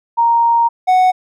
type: tone pair in turn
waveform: sine / triangle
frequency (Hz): 932.3 / 740.1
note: A#5 / F#5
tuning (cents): 0 / 0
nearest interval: major third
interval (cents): 400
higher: first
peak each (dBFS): -9 / -6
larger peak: second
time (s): 0.17-0.69 / 0.87-1.12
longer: first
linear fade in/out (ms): 20
effects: none